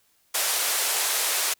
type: band-pass noise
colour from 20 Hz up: white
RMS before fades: -25 dBFS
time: 0.34-1.54 s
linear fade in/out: 10 ms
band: 450 to 13000 Hz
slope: 24 dB/octave
effects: white hiss -65 dBFS RMS until 1.59 s